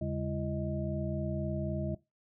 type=tone cluster; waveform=sine; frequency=81.2 / 140.3 / 204.1 / 335.9 / 625 Hz; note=E2 / C#3 / G#3 / E4 / D#5; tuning=-26 / +21 / -30 / +33 / +8 cents; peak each=-38 / -35 / -38 / -40 / -39 dBFS; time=0.01-1.95 s; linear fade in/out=5 ms; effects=noise-tail reverb RT60 0.2 s tail -18 dB re dry